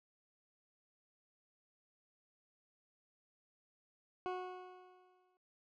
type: tone with exponential decay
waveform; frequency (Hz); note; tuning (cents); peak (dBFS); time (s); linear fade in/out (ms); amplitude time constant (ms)
20% pulse; 366.4; F#4; -17; -31; 4.26-5.37; 0; 240
effects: noise-tail reverb RT60 0.2 s tail -26 dB re dry + low-pass 2000 Hz 12 dB/octave